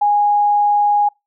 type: tone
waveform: sine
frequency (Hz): 825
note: G#5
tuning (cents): -12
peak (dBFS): -11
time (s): 0.01-1.09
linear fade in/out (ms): 10
effects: noise-tail reverb RT60 0.2 s tail -26 dB re dry